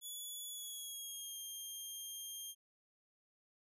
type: tone with pitch glide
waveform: 10% pulse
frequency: 3415 to 3205 Hz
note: G#7 to G7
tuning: +48 to +38 cents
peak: -37 dBFS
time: 0.01-2.55 s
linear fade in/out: 50 ms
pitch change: -110 cents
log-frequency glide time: 0.49-1.38 s
effects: resampled to 32000 Hz